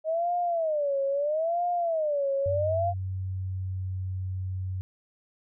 sine tone with vibrato, 622.3 Hz, D#5, in tune, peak -24 dBFS, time 0.04-2.94 s, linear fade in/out 50 ms, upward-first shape sine, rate 0.76 Hz, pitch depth 220 cents each way
sine tone with pitch glide, 94.1 to 93.4 Hz, F#2 to F#2, +30 to +17 cents, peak -29 dBFS, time 2.46-4.81 s, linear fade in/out 0 ms, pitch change -13 cents, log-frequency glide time 3.11-3.99 s
effects none

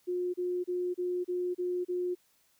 sine tone bursts, 358.4 Hz, F4, 45 cents sharp, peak -29 dBFS, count 7, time 0.07-2.152 s, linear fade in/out 20 ms, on 270 ms, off 32 ms, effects white hiss -69 dBFS RMS until 2.59 s

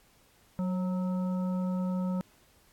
harmonic tone with a mistuned harmonic, 185 Hz, F#3, in tune, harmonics 1 / 3 / 5 / 7, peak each -28 / -40 / -45 / -48 dBFS, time 0.59-2.21 s, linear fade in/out 0 ms, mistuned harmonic 3, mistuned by -42 cents, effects pink hiss -63 dBFS RMS until 2.72 s + AAC 64 kbps

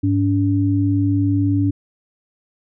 sine tone pair together, 101.82 / 285.5 Hz, G#2 / D4, -34 / -49 cents, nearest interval octave + tritone, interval 1785 cents, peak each -17 dBFS, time 0.03-1.71 s, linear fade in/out 10 ms, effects none

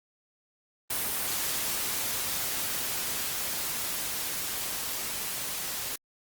white noise with level ramp, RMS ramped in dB -30 to -34 dBFS, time 0.9-5.96 s, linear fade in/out 5 ms, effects Opus 32 kbps

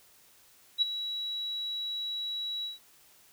sine tone with ADSR envelope, 3900 Hz, B7, 23 cents flat, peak -20 dBFS, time 0.78-2.79 s, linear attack 38 ms, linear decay 17 ms, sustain -12 dB, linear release 150 ms, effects white hiss -60 dBFS RMS until 3.32 s

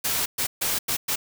white noise bursts at uneven times, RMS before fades -25 dBFS, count 5, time 0.04-0.26 / 0.38-0.47 / 0.61-0.79 / 0.88-0.97 / 1.08-1.16 s, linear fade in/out 10 ms, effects none

